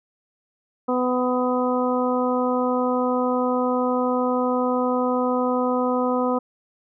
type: harmonic tone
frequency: 250.7 Hz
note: B3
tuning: 26 cents sharp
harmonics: 1 / 2 / 3 / 4 / 5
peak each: -23 / -23 / -29 / -28 / -29 dBFS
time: 0.88-6.39 s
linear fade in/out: 10 ms
effects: none